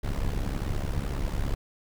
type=noise with amplitude modulation; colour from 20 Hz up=brown; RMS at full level=-25 dBFS; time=0.03-1.55 s; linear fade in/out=10 ms; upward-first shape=sine; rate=69.8 Hz; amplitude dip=80%; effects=none